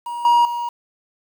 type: tone with level steps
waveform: triangle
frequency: 952 Hz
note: A#5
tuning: 36 cents sharp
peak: -23 / -9 / -20 dBFS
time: 0.06-0.69 s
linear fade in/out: 5 ms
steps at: 0.25 / 0.45 s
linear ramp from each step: 2 ms
effects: 7-bit